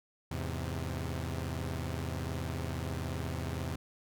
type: chord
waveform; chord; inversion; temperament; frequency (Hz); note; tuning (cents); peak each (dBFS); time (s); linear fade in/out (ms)
sawtooth; E augmented; none; equal; 82.41 / 103.83 / 130.81; E2 / G#2 / B#2; 0 / 0 / 0; -33 / -38 / -35; 0.31-3.76; 5
effects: none